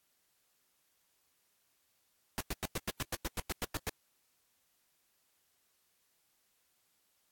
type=noise bursts; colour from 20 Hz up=pink; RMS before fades=-35 dBFS; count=13; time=2.38-3.894 s; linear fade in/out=0 ms; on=26 ms; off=98 ms; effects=white hiss -75 dBFS RMS until 7.31 s + AAC 64 kbps